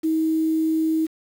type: tone with quantisation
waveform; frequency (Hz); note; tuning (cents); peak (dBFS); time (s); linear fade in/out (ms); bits
sine; 318.7; D#4; +42; -18; 0.03-1.07; 20; 7
effects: none